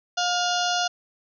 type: harmonic tone with a mistuned harmonic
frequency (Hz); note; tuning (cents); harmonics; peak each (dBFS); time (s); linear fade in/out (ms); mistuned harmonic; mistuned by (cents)
711; F5; +31; 1 / 2 / 4 / 5 / 6 / 7 / 8 / 9; -25 / -28 / -31 / -32 / -33 / -33 / -34 / -35; 0.17-0.88; 10; 5; -50
effects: none